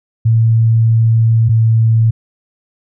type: tone pair in turn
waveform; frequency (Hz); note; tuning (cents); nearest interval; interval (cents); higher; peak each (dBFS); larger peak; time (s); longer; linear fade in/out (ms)
sine; 113.4 / 112.68; A#2 / A2; -47 / +42; unison; 11; first; -7; neither; 0.25-1.49 / 1.49-2.11; first; 10
effects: none